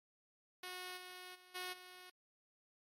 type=tone with level steps; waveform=5% pulse; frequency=364.8 Hz; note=F#4; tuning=24 cents flat; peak=-34 / -39 / -50 / -31 / -43 dBFS; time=0.63-2.1 s; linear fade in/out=5 ms; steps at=0.96 / 1.34 / 1.54 / 1.72 s; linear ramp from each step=20 ms; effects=MP3 64 kbps